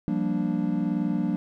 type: chord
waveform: triangle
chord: G minor seventh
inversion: third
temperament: equal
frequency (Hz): 174.61 / 196 / 233.1 / 293.7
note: F3 / G3 / Bb3 / D4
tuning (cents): 0 / 0 / 0 / 0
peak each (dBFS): -27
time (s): 0.08-1.36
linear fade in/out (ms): 0
effects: none